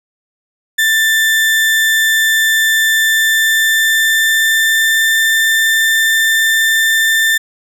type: tone with pitch glide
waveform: 35% pulse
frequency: 1775 to 1786.3 Hz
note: A6 to A6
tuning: +15 to +26 cents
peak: -8 dBFS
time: 0.78-7.38 s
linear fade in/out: 10 ms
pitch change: +11 cents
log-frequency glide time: 3.02-5.21 s
effects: none